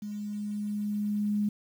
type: tone with level ramp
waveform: sine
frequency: 207.7 Hz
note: G#3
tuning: in tune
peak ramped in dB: -34 to -24 dBFS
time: 0.02-1.49 s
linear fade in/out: 5 ms
effects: 9-bit